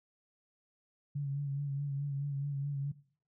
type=tone with vibrato; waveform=sine; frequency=141 Hz; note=C#3; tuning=30 cents sharp; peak=-32 dBFS; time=1.15-2.92 s; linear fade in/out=10 ms; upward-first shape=sine; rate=4.7 Hz; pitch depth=38 cents each way; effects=noise-tail reverb RT60 0.5 s tail -18 dB re dry